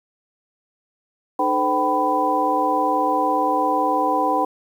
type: tone cluster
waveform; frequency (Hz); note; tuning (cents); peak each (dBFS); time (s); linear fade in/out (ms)
sine; 302.8 / 433.1 / 511 / 770 / 996; D#4 / A4 / C5 / G5 / B5; -47 / -27 / -41 / -31 / +14; -25 / -29 / -25 / -21 / -21; 1.39-4.45; 5
effects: 8-bit